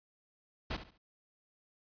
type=noise with echo; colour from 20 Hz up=pink; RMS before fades=-36 dBFS; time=0.7-0.77 s; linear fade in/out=10 ms; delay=70 ms; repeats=3; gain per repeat=-11 dB; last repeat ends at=0.98 s; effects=resampled to 11025 Hz